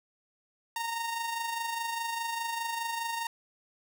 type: tone with amplitude modulation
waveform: sawtooth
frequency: 924 Hz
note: A#5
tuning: 16 cents flat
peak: -26 dBFS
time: 0.76-3.27 s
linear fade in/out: 2 ms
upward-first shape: sine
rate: 24.9 Hz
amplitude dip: 45%
effects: none